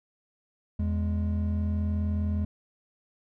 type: tone pair together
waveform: triangle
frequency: 82.43 / 207.7 Hz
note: E2 / G#3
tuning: 0 / 0 cents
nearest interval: octave + major third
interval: 1600 cents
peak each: -24 / -29 dBFS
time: 0.79-2.45 s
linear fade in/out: 5 ms
effects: none